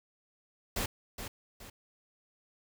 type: noise with echo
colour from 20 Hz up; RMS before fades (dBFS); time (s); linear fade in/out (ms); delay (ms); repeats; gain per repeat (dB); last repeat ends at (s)
pink; -33; 0.76-0.86; 5; 420; 2; -8; 1.7
effects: none